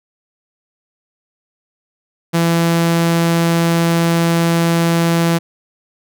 sawtooth tone, 167.8 Hz, E3, 31 cents sharp, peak -8 dBFS, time 2.33-5.39 s, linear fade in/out 20 ms, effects none

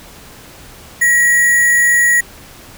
sine tone with sample-and-hold, 1911 Hz, A#6, 43 cents sharp, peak -8 dBFS, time 1.01-2.21 s, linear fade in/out 10 ms, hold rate 8820 Hz, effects pink hiss -38 dBFS RMS until 2.77 s

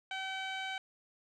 15% pulse tone with low-pass filter, 765 Hz, G5, 42 cents flat, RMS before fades -39 dBFS, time 0.11-0.78 s, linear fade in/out 2 ms, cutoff 4000 Hz, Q 1.3, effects none

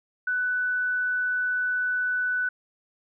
sine tone, 1492 Hz, F#6, 14 cents sharp, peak -23 dBFS, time 0.27-2.49 s, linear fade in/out 5 ms, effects none

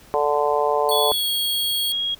harmonic tone, 146.83 Hz, D3, in tune, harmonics 3 / 4 / 5 / 6 / 7, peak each -22 / -23 / -24 / -25 / -25 dBFS, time 0.14-1.12 s, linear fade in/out 0 ms
10% pulse tone, 4412 Hz, C#8, 9 cents flat, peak -19 dBFS, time 0.89-1.92 s, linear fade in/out 0 ms
sine tone with pitch glide, 3392 to 3288 Hz, G#7 to G#7, +36 to -18 cents, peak -21 dBFS, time 0.91-2.15 s, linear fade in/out 10 ms, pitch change -54 cents, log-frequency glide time 1.08-1.29 s
effects pink hiss -49 dBFS RMS until 2.19 s

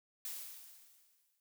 blue noise with exponential decay, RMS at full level -41 dBFS, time 0.25-1.4 s, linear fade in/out 1 ms, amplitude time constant 250 ms, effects none

